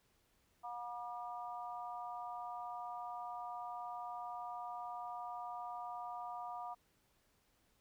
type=harmonic tone; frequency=240 Hz; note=B3; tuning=49 cents flat; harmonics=3 / 4 / 5; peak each=-45 / -47 / -49 dBFS; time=0.63-6.75 s; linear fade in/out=20 ms; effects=pink hiss -75 dBFS RMS until 7.8 s